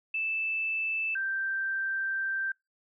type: tone pair in turn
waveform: sine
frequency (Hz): 2637 / 1568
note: E7 / G6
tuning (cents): 0 / 0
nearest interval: major sixth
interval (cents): 900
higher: first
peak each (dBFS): -28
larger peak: neither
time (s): 0.14-1.15 / 1.15-2.52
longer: second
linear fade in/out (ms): 5
effects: noise-tail reverb RT60 0.2 s tail -25 dB re dry